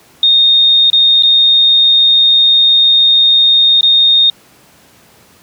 sine tone with dropouts, 3687 Hz, A#7, 20 cents flat, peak -5 dBFS, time 0.23-4.3 s, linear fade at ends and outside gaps 2 ms, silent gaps 0.901-0.93 / 1.225-1.233 / 3.81-3.83 s, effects pink hiss -45 dBFS RMS until 5.42 s + high-pass 100 Hz 12 dB/octave

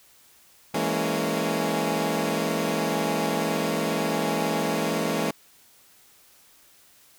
15% pulse chord, A# half-diminished seventh, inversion second, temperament equal with one note detuned, 164.81 / 207.7 / 229.7 / 277.2 Hz, E3 / G#3 / A#3 / C#4, 0 / 0 / -25 / 0 cents, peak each -23 dBFS, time 0.74-5.31 s, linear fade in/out 5 ms, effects white hiss -56 dBFS RMS until 7.18 s

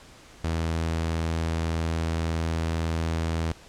sawtooth tone, 81.8 Hz, E2, 13 cents flat, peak -21 dBFS, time 0.44-3.52 s, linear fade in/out 0 ms, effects pink hiss -50 dBFS RMS until 3.68 s + low-pass 8000 Hz 12 dB/octave

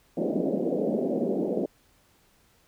pink band-pass noise, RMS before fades -27 dBFS, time 0.17-1.66 s, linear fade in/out 5 ms, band 190 to 620 Hz, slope 48 dB/octave, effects pink hiss -63 dBFS RMS until 2.67 s

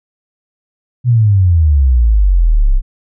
sine exponential sweep, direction down, 126.5 to 30.87 Hz, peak -6 dBFS, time 1.04-2.82 s, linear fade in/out 50 ms, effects none

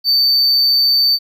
triangle tone, 4567 Hz, D8, 49 cents flat, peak -9 dBFS, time 0.04-1.19 s, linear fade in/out 50 ms, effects none

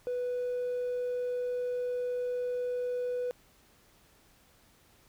triangle tone, 493.9 Hz, B4, in tune, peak -27 dBFS, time 0.07-3.31 s, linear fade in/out 0 ms, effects tanh soft clip ceiling -26 dBFS + pink hiss -63 dBFS RMS until 5.08 s

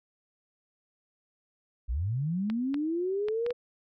sine linear sweep, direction up, 50.3 to 493.4 Hz, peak -27 dBFS, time 1.88-3.53 s, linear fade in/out 20 ms
clicks, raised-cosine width 0.3 ms, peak -23 dBFS, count 5, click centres 2.5 / 2.743 / 3.285 / 3.464 / 3.506 s
effects none

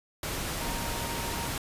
sine tone in noise, 932.3 Hz, A#5, in tune, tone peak -39 dBFS, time 0.61-1.48 s, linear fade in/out 2 ms, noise pink, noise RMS -33 dBFS, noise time 0.23-1.58 s, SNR -9 dB, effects resampled to 32000 Hz

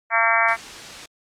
harmonic tone, 227.7 Hz, A#3, 40 cents flat, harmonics 3 / 4 / 5 / 6 / 7 / 8 / 9 / 10, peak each -24 / -24 / -24 / -24 / -24 / -24 / -24 / -24 dBFS, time 0.1-0.57 s, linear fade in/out 50 ms
white noise, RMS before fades -36 dBFS, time 0.48-1.06 s, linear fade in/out 5 ms
effects low-pass 6000 Hz 12 dB/octave + Opus 48 kbps

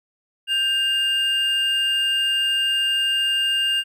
triangle tone pair together, 1578.2 / 2812 Hz, G6 / F7, +11 / +11 cents, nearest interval minor seventh, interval 1000 cents, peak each -26 / -17 dBFS, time 0.47-3.84 s, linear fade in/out 50 ms, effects none

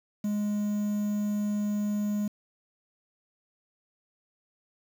triangle tone with quantisation, 207.7 Hz, G#3, in tune, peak -24 dBFS, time 0.24-2.28 s, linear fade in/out 5 ms, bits 8, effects none

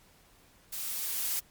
blue noise with level ramp, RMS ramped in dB -37 to -30 dBFS, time 0.72-1.4 s, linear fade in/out 10 ms, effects pink hiss -61 dBFS RMS until 1.5 s + MP3 96 kbps

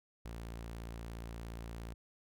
sawtooth tone, 57.1 Hz, A#1, 35 cents flat, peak -39 dBFS, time 0.25-1.94 s, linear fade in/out 5 ms, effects none

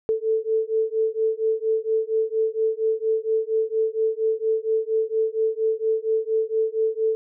sine beating tone pair, 440 / 444.3 Hz, A4 / A4, 0 / +17 cents, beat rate 4.3 Hz, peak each -23 dBFS, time 0.09-7.15 s, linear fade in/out 0 ms, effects none

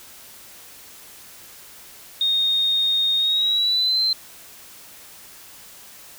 sine tone with pitch glide, 3700 to 4105 Hz, A#7 to C8, -14 to -34 cents, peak -17 dBFS, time 2.21-4.13 s, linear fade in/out 2 ms, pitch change +180 cents, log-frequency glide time 3.17-4.02 s, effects white hiss -44 dBFS RMS until 6.18 s

